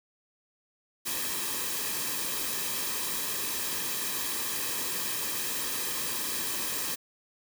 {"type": "noise with comb filter", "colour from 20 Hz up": "white", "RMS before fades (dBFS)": -32, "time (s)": [1.05, 6.96], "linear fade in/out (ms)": 20, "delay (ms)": 1.4, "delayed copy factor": -0.6, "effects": []}